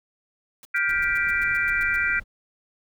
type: noise bursts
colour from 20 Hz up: white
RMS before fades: -46 dBFS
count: 11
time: 0.63-1.961 s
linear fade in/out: 0 ms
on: 21 ms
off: 110 ms
type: chord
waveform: sine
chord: G dominant seventh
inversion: third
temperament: just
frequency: 1411.2 / 1568 / 1960 / 2352 Hz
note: F6 / G6 / B6 / D7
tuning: +18 / 0 / -14 / +2 cents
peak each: -26 dBFS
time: 0.74-2.2 s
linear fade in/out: 10 ms
type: noise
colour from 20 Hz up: brown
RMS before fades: -41 dBFS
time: 0.87-2.24 s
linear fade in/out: 20 ms
effects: none